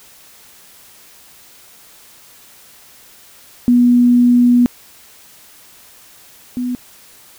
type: tone pair in turn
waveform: sine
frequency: 243.5 / 247.6 Hz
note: B3 / B3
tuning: -24 / +5 cents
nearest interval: unison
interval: 29 cents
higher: second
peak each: -7 / -17 dBFS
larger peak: first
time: 3.68-4.66 / 6.57-6.75 s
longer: first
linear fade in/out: 0 ms
effects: white hiss -44 dBFS RMS until 7.38 s